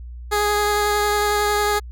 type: tone with vibrato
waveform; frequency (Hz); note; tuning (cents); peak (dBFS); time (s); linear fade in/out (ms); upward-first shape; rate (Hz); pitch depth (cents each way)
15% pulse; 415.3; G#4; 0; -11; 0.31-1.8; 20; sine; 11; 10
effects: added 60 Hz sine -32 dBFS peak until 1.91 s